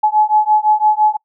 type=beating tone pair; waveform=sine; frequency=850 / 855.9 Hz; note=G#5 / A5; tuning=+40 / -48 cents; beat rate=5.9 Hz; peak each=-13 dBFS; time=0.03-1.17 s; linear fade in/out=10 ms; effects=noise-tail reverb RT60 0.1 s tail -26 dB re dry